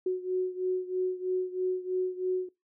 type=beating tone pair; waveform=sine; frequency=367.8 / 370.9 Hz; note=F#4 / F#4; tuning=-10 / +4 cents; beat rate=3.1 Hz; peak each=-29 / -32 dBFS; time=0.06-2.49 s; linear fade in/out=5 ms; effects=noise-tail reverb RT60 0.2 s tail -21 dB re dry